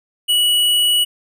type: tone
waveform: square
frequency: 2934 Hz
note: F#7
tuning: 15 cents flat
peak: -13 dBFS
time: 0.28-1.05 s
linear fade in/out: 20 ms
effects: none